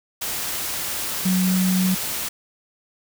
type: tone in noise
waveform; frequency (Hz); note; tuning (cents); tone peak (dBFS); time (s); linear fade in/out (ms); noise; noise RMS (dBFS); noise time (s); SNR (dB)
sine; 185.2; F#3; +2; -17; 1.25-1.95; 10; white; -27; 0.21-2.29; +7
effects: none